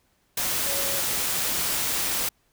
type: tone in noise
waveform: sine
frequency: 554.4 Hz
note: C#5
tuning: in tune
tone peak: -34 dBFS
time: 0.66-1 s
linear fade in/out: 5 ms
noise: white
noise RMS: -26 dBFS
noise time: 0.37-2.29 s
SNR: -11 dB
effects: pink hiss -67 dBFS RMS until 2.52 s